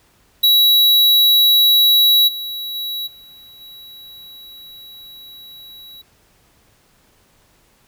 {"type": "tone with level steps", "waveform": "square", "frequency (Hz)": 3900, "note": "B7", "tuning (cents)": -23, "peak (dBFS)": [-10, -25, -23, -41, -37], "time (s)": [0.43, 6.02], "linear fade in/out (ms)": 10, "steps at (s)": [2.27, 2.74, 3.06, 3.6], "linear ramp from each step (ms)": 20, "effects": ["pink hiss -56 dBFS RMS until 7.87 s"]}